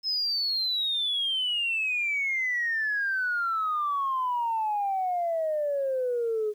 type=exponential sweep; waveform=sine; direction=down; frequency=5190 to 415.3 Hz; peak=-24 dBFS; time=0.03-6.54 s; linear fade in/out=50 ms; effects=tanh soft clip ceiling -20 dBFS + 10-bit